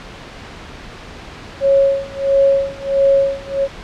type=tone with tremolo; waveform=sine; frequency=550 Hz; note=C#5; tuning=14 cents flat; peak=-8 dBFS; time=1.6-3.68 s; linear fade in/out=50 ms; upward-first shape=sine; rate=1.5 Hz; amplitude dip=95%; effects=pink hiss -34 dBFS RMS until 3.83 s + low-pass 4000 Hz 12 dB/octave